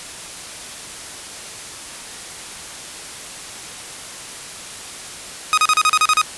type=tone bursts; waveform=sawtooth; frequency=1251 Hz; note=D#6; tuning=9 cents sharp; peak=-8 dBFS; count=9; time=5.53-6.215 s; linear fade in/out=0 ms; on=45 ms; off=35 ms; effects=white hiss -33 dBFS RMS until 6.37 s + resampled to 24000 Hz